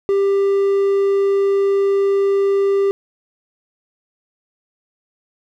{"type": "tone", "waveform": "triangle", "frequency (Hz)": 395.6, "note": "G4", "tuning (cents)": 16, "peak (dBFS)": -11, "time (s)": [0.09, 2.91], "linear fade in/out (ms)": 0, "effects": []}